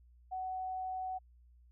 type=tone; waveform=sine; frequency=748 Hz; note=F#5; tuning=19 cents sharp; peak=-36 dBFS; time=0.31-1.19 s; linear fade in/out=20 ms; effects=added 60 Hz sine -59 dBFS peak until 1.71 s